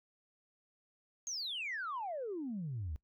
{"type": "exponential sweep", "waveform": "sine", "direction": "down", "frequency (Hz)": [6620, 69.5], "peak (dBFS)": -36, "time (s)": [1.27, 2.96], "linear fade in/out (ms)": 0, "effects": ["noise-tail reverb RT60 0.1 s tail -21 dB re dry", "tanh soft clip ceiling -33 dBFS"]}